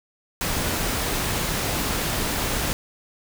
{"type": "noise", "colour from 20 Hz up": "pink", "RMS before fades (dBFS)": -25, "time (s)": [0.41, 2.73], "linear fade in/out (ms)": 0, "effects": []}